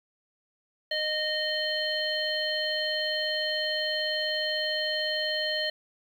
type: harmonic tone with a mistuned harmonic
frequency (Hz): 616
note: D#5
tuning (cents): -17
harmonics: 1 / 3 / 5 / 7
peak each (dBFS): -32 / -32 / -32 / -32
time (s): 0.91-5.7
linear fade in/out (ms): 5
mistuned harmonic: 7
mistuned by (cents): -32
effects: 9-bit